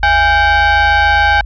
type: ring-modulated tone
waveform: square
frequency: 370.9 Hz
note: F#4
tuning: 4 cents sharp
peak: -6 dBFS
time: 0.03-1.41 s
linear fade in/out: 2 ms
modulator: 1190 Hz
effects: added 50 Hz sine -21 dBFS peak until 1.45 s + resampled to 11025 Hz